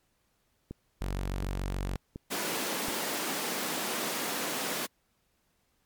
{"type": "click train", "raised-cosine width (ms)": 3, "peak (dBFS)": -26, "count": 4, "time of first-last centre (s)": [0.71, 2.884], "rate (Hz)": 1.38}
{"type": "tone", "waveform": "sawtooth", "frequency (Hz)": 47, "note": "F#1", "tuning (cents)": 28, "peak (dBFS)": -27, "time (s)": [1.01, 1.96], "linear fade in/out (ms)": 0}
{"type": "high-pass noise", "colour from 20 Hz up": "pink", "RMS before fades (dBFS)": -33, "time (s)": [2.3, 4.87], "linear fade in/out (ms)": 20, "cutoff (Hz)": 210, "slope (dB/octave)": 24}
{"effects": ["pink hiss -73 dBFS RMS until 5.85 s", "MP3 96 kbps"]}